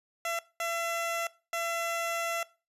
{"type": "tone bursts at uneven times", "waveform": "15% pulse", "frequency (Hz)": 674, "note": "E5", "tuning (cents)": 38, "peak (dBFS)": -24, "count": 3, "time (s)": [[0.25, 0.39], [0.6, 1.27], [1.53, 2.43]], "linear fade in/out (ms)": 2, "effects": ["noise-tail reverb RT60 0.3 s tail -19 dB re dry", "resampled to 32000 Hz"]}